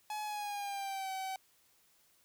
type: tone with pitch glide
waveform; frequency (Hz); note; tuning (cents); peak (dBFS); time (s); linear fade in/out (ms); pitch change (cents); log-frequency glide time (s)
45% pulse; 847 to 763.4; G#5 to G5; +34 to -46; -37; 0.1-1.36; 2; -180; 0.24-1.11
effects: white hiss -69 dBFS RMS until 2.24 s